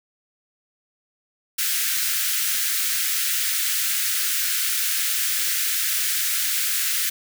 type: high-pass noise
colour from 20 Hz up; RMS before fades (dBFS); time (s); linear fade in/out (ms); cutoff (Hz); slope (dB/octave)
white; -23; 1.58-7.1; 10; 1400; 48
effects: none